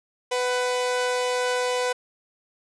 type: tone pair together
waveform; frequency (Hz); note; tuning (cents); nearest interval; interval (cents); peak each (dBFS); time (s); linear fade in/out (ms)
sawtooth; 498.1 / 746.1; B4 / F#5; +15 / +14; perfect fifth; 699; -19 / -28; 0.31-1.93; 10
effects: resampled to 22050 Hz